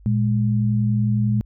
sine tone pair together, 116.33 / 207.4 Hz, A#2 / G#3, -3 / -2 cents, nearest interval minor seventh, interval 1001 cents, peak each -18 / -21 dBFS, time 0.06-1.41 s, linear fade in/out 0 ms, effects added 50 Hz sine -44 dBFS peak until 1.45 s

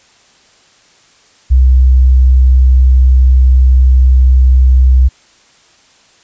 sine tone, 64 Hz, C2, 38 cents flat, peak -3 dBFS, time 1.5-5.09 s, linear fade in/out 20 ms, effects white hiss -47 dBFS RMS until 6.23 s + resampled to 16000 Hz

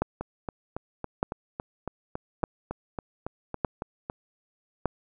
two click trains, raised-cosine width 1 ms, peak -18 / -10 dBFS, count 15 / 5, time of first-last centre 0.21-4.099 / 0.02-4.857 s, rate 3.6 / 0.827 Hz, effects none

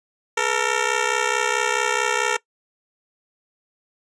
10% pulse ring-modulated tone, 455.5 Hz, A#4, 40 cents flat, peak -8 dBFS, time 0.37-2.37 s, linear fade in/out 5 ms, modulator 32.3 Hz, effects noise-tail reverb RT60 0.1 s tail -20 dB re dry + resampled to 22050 Hz

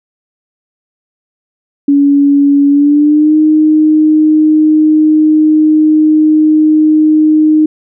sine tone with pitch glide, 283.2 to 308.8 Hz, C#4 to D#4, +37 to -13 cents, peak -4 dBFS, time 1.88-7.66 s, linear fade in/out 5 ms, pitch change +150 cents, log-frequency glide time 2.69-3.36 s, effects none

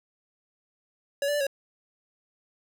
square tone with pitch steps, 563 / 582 / 586 / 552 Hz, C#5 / D5 / D5 / C#5, +27 / -16 / -4 / -7 cents, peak -25 dBFS, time 1.22-1.468 s, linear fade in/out 2 ms, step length 62 ms, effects none

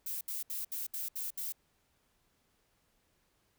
violet noise bursts, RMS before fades -38 dBFS, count 7, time 0.06-1.524 s, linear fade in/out 5 ms, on 150 ms, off 69 ms, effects pink hiss -74 dBFS RMS until 3.58 s

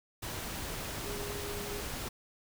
sine tone in noise, 409.3 Hz, G#4, 25 cents flat, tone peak -41 dBFS, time 1.05-1.82 s, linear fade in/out 10 ms, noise pink, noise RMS -39 dBFS, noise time 0.22-2.09 s, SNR -5 dB, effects none

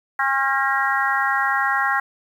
harmonic tone with a mistuned harmonic, 270.3 Hz, C#4, 44 cents flat, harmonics 3 / 4 / 5 / 6 / 7, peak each -24 / -24 / -24 / -24 / -24 dBFS, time 0.19-2 s, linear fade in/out 5 ms, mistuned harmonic 5, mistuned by +34 cents, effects 8-bit

